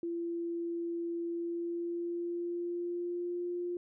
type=tone with pitch glide; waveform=sine; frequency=339.8 to 351.6 Hz; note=F4 to F4; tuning=-47 to +12 cents; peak=-33 dBFS; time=0.03-3.77 s; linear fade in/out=2 ms; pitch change=+59 cents; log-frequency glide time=1.28-3.46 s; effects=none